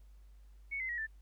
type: tone with pitch steps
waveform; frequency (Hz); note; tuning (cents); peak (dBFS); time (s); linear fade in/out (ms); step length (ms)
sine; 2217 / 2057 / 1907.8 / 1769.8; C#7 / C7 / A#6 / A6; 0 / -30 / +40 / +10; -35; 0.71-1.07; 20; 90
effects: added 50 Hz sine -54 dBFS peak until 1.21 s + pink hiss -75 dBFS RMS until 1.21 s